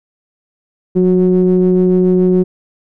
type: ring-modulated tone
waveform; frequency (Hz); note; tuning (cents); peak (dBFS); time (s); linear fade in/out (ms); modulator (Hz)
triangle; 92.5; F#2; 0; -3; 0.95-2.44; 20; 274
effects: none